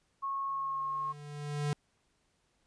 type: tone with pitch glide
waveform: sine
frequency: 1094 to 1080.8 Hz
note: C#6 to C#6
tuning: -23 to -44 cents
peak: -32 dBFS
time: 0.22-1.13 s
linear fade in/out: 20 ms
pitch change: -21 cents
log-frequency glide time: 0.52-0.81 s
type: tone with exponential growth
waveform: square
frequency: 146.6 Hz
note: D3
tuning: 3 cents flat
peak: -29 dBFS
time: 0.48-1.73 s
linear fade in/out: 0 ms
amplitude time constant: 270 ms
effects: pink hiss -74 dBFS RMS until 2.66 s + resampled to 22050 Hz